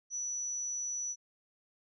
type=tone; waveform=sine; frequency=5920 Hz; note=F#8; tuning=in tune; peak=-34 dBFS; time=0.1-1.16 s; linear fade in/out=50 ms; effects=none